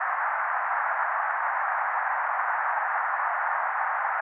pink band-pass noise, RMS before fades -27 dBFS, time 0-4.21 s, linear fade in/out 10 ms, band 740 to 1800 Hz, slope 48 dB/octave, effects none

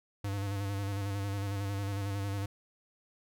square tone with vibrato, 99.6 Hz, G2, 28 cents sharp, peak -33 dBFS, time 0.24-2.46 s, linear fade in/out 5 ms, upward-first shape square, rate 11 Hz, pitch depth 31 cents each way, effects none

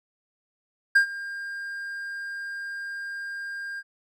triangle tone with ADSR envelope, 1604 Hz, G6, 39 cents sharp, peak -11 dBFS, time 0.95-3.83 s, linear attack 10 ms, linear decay 97 ms, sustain -19 dB, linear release 45 ms, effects none

